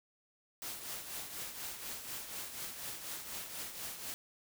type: noise with tremolo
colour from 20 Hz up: white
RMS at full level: -41 dBFS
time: 0.62-4.14 s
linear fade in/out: 0 ms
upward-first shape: triangle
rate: 4.1 Hz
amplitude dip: 60%
effects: none